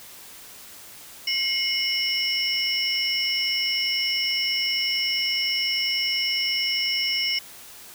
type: tone cluster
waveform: sine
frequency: 2153 / 2942 / 5250 / 5510 Hz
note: C7 / F#7 / E8 / F8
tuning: +49 / -11 / -8 / -24 cents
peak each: -27 dBFS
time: 1.27-7.39 s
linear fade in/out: 5 ms
effects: tanh soft clip ceiling -12 dBFS + white hiss -44 dBFS RMS until 7.94 s